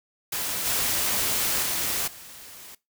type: noise with level steps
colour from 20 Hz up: white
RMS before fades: -29 / -25 / -27 / -44 dBFS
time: 0.32-2.75 s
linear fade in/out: 5 ms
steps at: 0.65 / 1.62 / 2.07 s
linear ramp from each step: 10 ms
effects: noise-tail reverb RT60 0.2 s tail -20 dB re dry